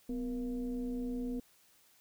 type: tone with frequency modulation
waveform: sine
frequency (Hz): 250.6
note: B3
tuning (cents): +25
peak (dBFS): -34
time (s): 0.09-1.4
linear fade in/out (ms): 5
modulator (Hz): 221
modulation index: 0.66
effects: white hiss -66 dBFS RMS until 2 s